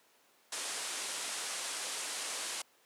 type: low-pass noise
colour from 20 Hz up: white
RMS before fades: -39 dBFS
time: 0.52-2.62 s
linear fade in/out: 5 ms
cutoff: 10000 Hz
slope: 48 dB/octave
effects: pink hiss -66 dBFS RMS until 2.85 s + high-pass 400 Hz 12 dB/octave